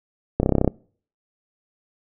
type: clicks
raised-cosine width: 2 ms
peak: -4 dBFS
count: 10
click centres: 0.4 / 0.431 / 0.461 / 0.493 / 0.523 / 0.553 / 0.583 / 0.614 / 0.646 / 0.677 s
effects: noise-tail reverb RT60 0.5 s tail -25 dB re dry